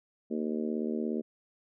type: harmonic tone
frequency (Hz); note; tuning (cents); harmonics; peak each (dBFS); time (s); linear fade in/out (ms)
77; D#2; -17; 3 / 4 / 5 / 6 / 7 / 8; -32 / -37 / -36 / -40 / -45 / -46; 0.3-1.22; 20
effects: none